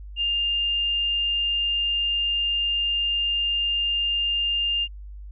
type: tone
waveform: sine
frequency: 2806 Hz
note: F7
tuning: 8 cents sharp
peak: -21 dBFS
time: 0.16-4.88 s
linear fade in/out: 50 ms
effects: added 50 Hz sine -36 dBFS peak until 5.31 s